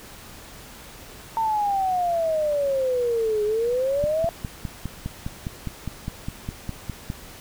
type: exponential two-way sweep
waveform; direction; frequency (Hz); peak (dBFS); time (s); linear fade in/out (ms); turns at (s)
sine; down then up; 911 to 415.3 to 680; -20; 1.37-4.29; 0; 3.44
type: click train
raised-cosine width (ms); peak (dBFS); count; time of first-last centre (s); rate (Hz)
5; -16; 16; 4.04-7.101; 4.9
effects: pink hiss -43 dBFS RMS until 7.4 s